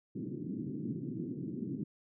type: band-pass noise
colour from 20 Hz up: white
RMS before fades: -39 dBFS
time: 0.15-1.84 s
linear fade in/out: 10 ms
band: 120 to 340 Hz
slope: 48 dB/octave
effects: none